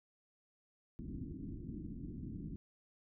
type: low-pass noise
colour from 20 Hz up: white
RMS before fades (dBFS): -45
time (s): 0.99-2.56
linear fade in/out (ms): 0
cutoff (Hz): 310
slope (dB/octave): 48
effects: none